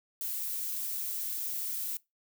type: noise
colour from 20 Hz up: violet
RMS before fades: -35 dBFS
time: 0.21-1.97 s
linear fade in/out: 2 ms
effects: noise-tail reverb RT60 0.2 s tail -22 dB re dry